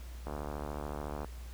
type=click train; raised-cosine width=1 ms; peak=-25 dBFS; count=73; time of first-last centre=0.27-1.246 s; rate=73.8 Hz; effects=added 60 Hz sine -42 dBFS peak until 1.53 s + pink hiss -56 dBFS RMS until 1.53 s